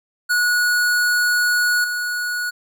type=tone with level steps; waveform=square; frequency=1460 Hz; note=F#6; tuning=24 cents flat; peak=-16 / -22 dBFS; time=0.29-2.51 s; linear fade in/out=20 ms; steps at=1.84 s; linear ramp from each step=2 ms; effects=none